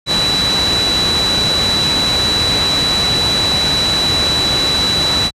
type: tone in noise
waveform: sine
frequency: 3951 Hz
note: B7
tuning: in tune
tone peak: -13 dBFS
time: 0.06-5.31 s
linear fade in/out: 50 ms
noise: pink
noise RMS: -18 dBFS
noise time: 0.06-5.31 s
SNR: +2 dB
effects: high-pass 60 Hz 12 dB/octave + low-pass 8000 Hz 12 dB/octave